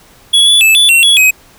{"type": "tone with pitch steps", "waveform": "square", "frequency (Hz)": [3372, 3441, 2620, 3460, 2725, 3372, 2529], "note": ["G#7", "A7", "E7", "A7", "F7", "G#7", "D#7"], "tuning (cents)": [26, -39, -11, -30, -43, 26, 28], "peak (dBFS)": -5, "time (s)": [0.33, 1.31], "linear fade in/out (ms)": 10, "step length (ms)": 140, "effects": ["pink hiss -43 dBFS RMS until 1.58 s"]}